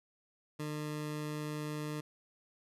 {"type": "tone", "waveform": "20% pulse", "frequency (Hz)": 150.9, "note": "D3", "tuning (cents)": 47, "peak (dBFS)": -32, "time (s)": [0.59, 2.01], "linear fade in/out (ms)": 10, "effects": ["resampled to 32000 Hz"]}